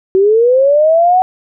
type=linear sweep; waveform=sine; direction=up; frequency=372.3 to 753 Hz; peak=-6 dBFS; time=0.15-1.22 s; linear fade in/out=0 ms; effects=none